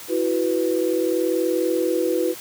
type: chord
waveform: sine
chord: E suspended second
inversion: none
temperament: equal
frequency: 329.6 / 370 / 493.9 Hz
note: E4 / F#4 / B4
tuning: 0 / 0 / 0 cents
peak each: -23 dBFS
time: 0.08-2.35 s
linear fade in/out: 50 ms
effects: white hiss -38 dBFS RMS until 2.4 s + high-pass 80 Hz 12 dB/octave